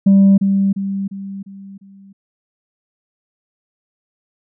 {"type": "tone with echo", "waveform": "sine", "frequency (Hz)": 196, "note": "G3", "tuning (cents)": 0, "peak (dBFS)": -4, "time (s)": [0.06, 0.38], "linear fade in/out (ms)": 10, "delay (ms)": 350, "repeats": 5, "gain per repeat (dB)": -7, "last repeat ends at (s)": 2.13, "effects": ["tanh soft clip ceiling -5 dBFS"]}